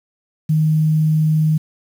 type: tone with quantisation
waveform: sine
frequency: 155.8 Hz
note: D#3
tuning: 3 cents sharp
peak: -12 dBFS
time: 0.49-1.58 s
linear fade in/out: 10 ms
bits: 7
effects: none

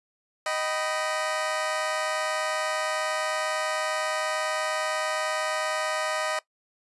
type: chord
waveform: 20% pulse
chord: Eb augmented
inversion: none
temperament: equal with one note detuned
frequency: 622.3 / 771.9 / 987.8 Hz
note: Eb5 / G5 / B5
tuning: 0 / -27 / 0 cents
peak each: -23 / -29 / -29 dBFS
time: 0.46-6.39 s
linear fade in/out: 2 ms
effects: noise-tail reverb RT60 0.1 s tail -19 dB re dry + resampled to 24000 Hz

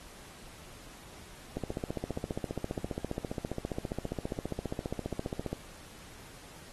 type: click train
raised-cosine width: 2 ms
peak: -20 dBFS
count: 60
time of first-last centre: 1.57-5.53 s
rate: 14.9 Hz
effects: pink hiss -52 dBFS RMS until 6.72 s + AAC 32 kbps

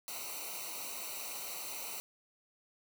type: noise with comb filter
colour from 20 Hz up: white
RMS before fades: -42 dBFS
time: 0.08-2 s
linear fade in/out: 0 ms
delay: 0.59 ms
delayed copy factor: -0.95
effects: none

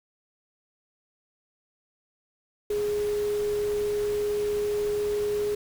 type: tone in noise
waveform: sine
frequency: 415.3 Hz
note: G#4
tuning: in tune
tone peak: -24 dBFS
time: 2.7-5.55 s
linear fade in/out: 5 ms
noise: pink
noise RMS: -41 dBFS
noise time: 2.7-5.55 s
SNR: +14 dB
effects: none

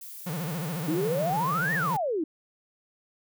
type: noise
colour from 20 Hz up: violet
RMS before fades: -42 dBFS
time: 0.01-1.97 s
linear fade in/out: 5 ms
type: tone with vibrato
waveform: 45% pulse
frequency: 162.7 Hz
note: E3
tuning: 22 cents flat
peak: -30 dBFS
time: 0.26-1.97 s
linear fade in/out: 10 ms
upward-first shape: sine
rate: 14 Hz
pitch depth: 210 cents each way
type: exponential two-way sweep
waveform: sine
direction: up then down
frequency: 293.7 to 1895 to 295.9 Hz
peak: -25 dBFS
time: 0.88-2.24 s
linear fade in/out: 5 ms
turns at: 1.74 s
effects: none

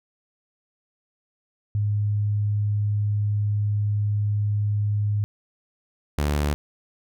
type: tone pair in turn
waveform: sine / sawtooth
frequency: 103.83 / 73.42 Hz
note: G#2 / D2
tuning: 0 / 0 cents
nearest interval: tritone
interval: 600 cents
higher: first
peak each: -20 / -17 dBFS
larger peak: second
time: 1.75-5.24 / 6.18-6.54 s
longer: first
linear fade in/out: 0 ms
effects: none

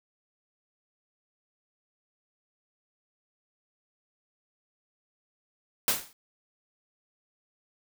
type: noise with exponential decay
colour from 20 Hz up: white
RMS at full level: -21 dBFS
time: 5.88-6.13 s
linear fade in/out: 1 ms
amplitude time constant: 53 ms
effects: none

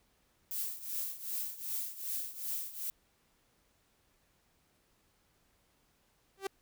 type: noise with tremolo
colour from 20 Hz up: violet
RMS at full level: -35 dBFS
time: 0.51-2.9 s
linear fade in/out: 0 ms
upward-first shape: triangle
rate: 2.6 Hz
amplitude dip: 85%
type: tone with exponential growth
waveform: sawtooth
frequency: 389.2 Hz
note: G4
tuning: 12 cents flat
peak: -27 dBFS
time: 6.37-6.47 s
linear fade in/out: 5 ms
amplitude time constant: 21 ms
effects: pink hiss -72 dBFS RMS until 6.61 s

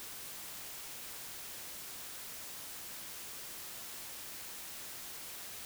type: silence
effects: white hiss -46 dBFS RMS until 5.65 s

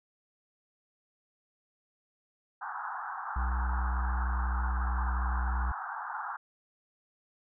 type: band-pass noise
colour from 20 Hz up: pink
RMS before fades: -38 dBFS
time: 2.61-6.37 s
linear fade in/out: 10 ms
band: 760 to 1600 Hz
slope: 96 dB/octave
type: tone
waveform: triangle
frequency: 61.74 Hz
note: B1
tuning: in tune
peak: -26 dBFS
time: 3.36-5.72 s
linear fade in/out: 5 ms
effects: none

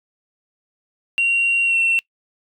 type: tone with pitch glide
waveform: sine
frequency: 2754 to 2710 Hz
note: F7 to E7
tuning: -25 to +47 cents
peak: -13 dBFS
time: 1.18-1.99 s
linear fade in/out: 0 ms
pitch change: -28 cents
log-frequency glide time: 1.65-1.76 s
effects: noise-tail reverb RT60 0.1 s tail -24 dB re dry + tanh soft clip ceiling -12 dBFS

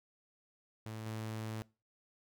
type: tone with level steps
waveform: sawtooth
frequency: 110 Hz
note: A2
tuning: in tune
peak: -38 / -35 dBFS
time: 0.86-1.62 s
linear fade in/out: 0 ms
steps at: 1.06 s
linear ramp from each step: 2 ms
effects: noise-tail reverb RT60 0.3 s tail -22 dB re dry

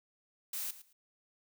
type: noise with echo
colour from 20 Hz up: blue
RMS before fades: -38 dBFS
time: 0.53-0.71 s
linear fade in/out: 5 ms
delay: 110 ms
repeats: 2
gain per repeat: -15 dB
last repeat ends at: 0.93 s
effects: none

